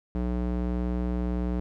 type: tone with band-pass filter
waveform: square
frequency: 60.6 Hz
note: B1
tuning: 32 cents flat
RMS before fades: -28 dBFS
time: 0.15-1.6 s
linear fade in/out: 0 ms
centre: 230 Hz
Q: 0.65
effects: none